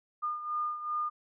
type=beating tone pair; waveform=sine; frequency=1214 / 1216.6 Hz; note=D#6 / D#6; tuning=-43 / -39 cents; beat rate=2.6 Hz; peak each=-32 / -38 dBFS; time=0.22-1.1 s; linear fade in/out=20 ms; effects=none